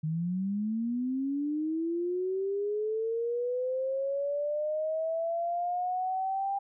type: linear sweep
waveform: sine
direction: up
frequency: 152.3 to 797 Hz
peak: -28 dBFS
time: 0.03-6.59 s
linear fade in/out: 10 ms
effects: none